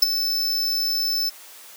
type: tone with ADSR envelope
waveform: square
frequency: 5274 Hz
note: E8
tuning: in tune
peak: -9 dBFS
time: 0.02-1.3 s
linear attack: 8 ms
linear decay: 15 ms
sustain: -12 dB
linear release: 15 ms
effects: white hiss -44 dBFS RMS until 1.76 s + high-pass 400 Hz 12 dB/octave